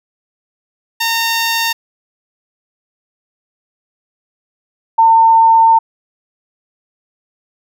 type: tone pair in turn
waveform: 10% pulse / sine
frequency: 916 / 903.9 Hz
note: A#5 / A5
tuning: -31 / +46 cents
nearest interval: unison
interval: 23 cents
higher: first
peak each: -5 dBFS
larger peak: neither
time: 1-1.73 / 4.98-5.79 s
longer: second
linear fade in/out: 10 ms
effects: none